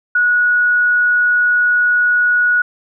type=tone; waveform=sine; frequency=1460 Hz; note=F#6; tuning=24 cents flat; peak=-10 dBFS; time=0.15-2.62 s; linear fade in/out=5 ms; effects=none